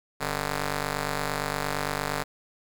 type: ring-modulated tone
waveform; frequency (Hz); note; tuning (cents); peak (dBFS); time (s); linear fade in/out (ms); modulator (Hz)
5% pulse; 146.83; D3; 0; -13; 0.2-2.24; 20; 318
effects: none